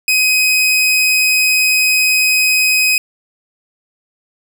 sawtooth tone, 2518 Hz, D#7, 20 cents sharp, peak -7 dBFS, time 0.08-2.98 s, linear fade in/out 2 ms, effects none

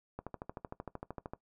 click train, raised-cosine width 1 ms, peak -26 dBFS, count 16, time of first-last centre 0.19-1.335 s, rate 13.1 Hz, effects noise-tail reverb RT60 0.1 s tail -18 dB re dry

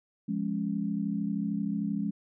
sine chord, Db major, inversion first, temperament equal, 174.61 / 207.7 / 277.2 Hz, F3 / Ab3 / Db4, 0 / 0 / 0 cents, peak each -34 / -30 / -35 dBFS, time 0.28-2.11 s, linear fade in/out 10 ms, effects none

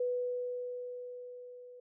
sine tone with level ramp, 493.9 Hz, B4, in tune, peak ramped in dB -29 to -49 dBFS, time 0-1.8 s, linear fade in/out 5 ms, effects none

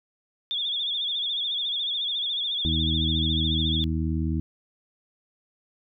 sine tone with vibrato, 3465 Hz, A7, 27 cents flat, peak -25 dBFS, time 0.51-3.84 s, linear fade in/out 0 ms, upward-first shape sine, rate 14 Hz, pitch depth 86 cents each way
harmonic tone, 79.7 Hz, D#2, 42 cents sharp, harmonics 1 / 2 / 3 / 4, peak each -26 / -29 / -31 / -32 dBFS, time 2.65-4.4 s, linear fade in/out 0 ms
effects none

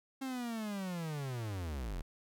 45% pulse linear sweep, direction down, 269.9 to 36.71 Hz, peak -37 dBFS, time 0.21-2.02 s, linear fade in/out 10 ms, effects none

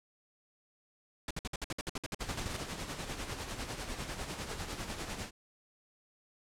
pink noise bursts, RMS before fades -37 dBFS, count 16, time 1.28-2.567 s, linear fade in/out 2 ms, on 27 ms, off 57 ms
pink noise with tremolo, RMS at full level -38 dBFS, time 2.19-5.31 s, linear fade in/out 50 ms, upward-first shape sine, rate 10 Hz, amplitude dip 55%
effects low-pass 9000 Hz 12 dB/octave

